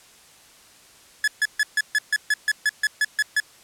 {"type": "tone bursts", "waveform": "45% pulse", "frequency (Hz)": 1708, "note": "G#6", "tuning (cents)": 48, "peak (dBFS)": -17, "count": 13, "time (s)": [1.24, 3.401], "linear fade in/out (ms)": 2, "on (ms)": 37, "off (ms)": 140, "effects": ["white hiss -51 dBFS RMS until 3.63 s", "low-pass 10000 Hz 12 dB/octave"]}